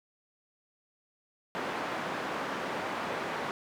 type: band-pass noise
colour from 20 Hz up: white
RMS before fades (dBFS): -35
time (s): 1.55-3.51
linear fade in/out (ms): 0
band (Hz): 200 to 1300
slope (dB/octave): 12
effects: none